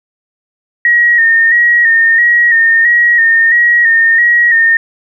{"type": "tone with vibrato", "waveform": "sine", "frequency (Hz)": 1864.7, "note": "A#6", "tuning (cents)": 0, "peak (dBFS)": -5, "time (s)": [0.85, 4.77], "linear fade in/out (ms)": 2, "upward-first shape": "square", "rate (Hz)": 1.5, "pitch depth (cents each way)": 35, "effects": []}